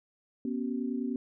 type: tone cluster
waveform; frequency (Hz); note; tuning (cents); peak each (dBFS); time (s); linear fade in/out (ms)
sine; 242.5 / 272.4 / 381; B3 / C#4 / G4; -31 / -30 / -49; -32 / -34 / -40; 0.45-1.16; 2
effects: none